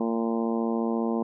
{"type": "harmonic tone", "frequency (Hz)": 114.6, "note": "A#2", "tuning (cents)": -29, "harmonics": [2, 3, 4, 5, 6, 7, 8, 9], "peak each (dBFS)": [-26, -31, -32, -37, -38, -39, -40, -40], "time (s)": [0, 1.23], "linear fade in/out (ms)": 5, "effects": []}